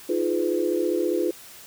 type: chord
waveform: sine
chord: F half-diminished seventh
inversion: third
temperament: just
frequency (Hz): 314.3 / 349.2 / 419.1 / 502.9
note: Eb4 / F4 / Ab4 / Cb5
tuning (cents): +18 / 0 / +16 / +31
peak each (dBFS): -28 / -24 / -28 / -28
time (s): 0.09-1.31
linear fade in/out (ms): 5
effects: white hiss -45 dBFS RMS until 1.66 s